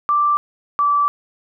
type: tone pair in turn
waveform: sine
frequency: 1174.7 / 1159.2 Hz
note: D6 / D6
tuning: 0 / -23 cents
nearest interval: unison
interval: 23 cents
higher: first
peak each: -13 dBFS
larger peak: neither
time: 0.09-0.37 / 0.79-1.08 s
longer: second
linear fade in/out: 0 ms
effects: none